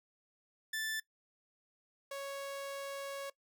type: tone pair in turn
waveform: sawtooth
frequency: 1760 / 554.4 Hz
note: A6 / C#5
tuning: 0 / 0 cents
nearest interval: octave + minor sixth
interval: 2000 cents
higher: first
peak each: -32 / -36 dBFS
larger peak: first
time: 0.73-1 / 2.11-3.3 s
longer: second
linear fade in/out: 5 ms
effects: noise-tail reverb RT60 0.1 s tail -20 dB re dry